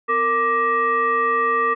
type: tone with frequency modulation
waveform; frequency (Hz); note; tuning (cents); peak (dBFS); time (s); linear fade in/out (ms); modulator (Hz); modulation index
sine; 1174.7; D6; 0; -16; 0.08-1.75; 20; 715; 0.91
effects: none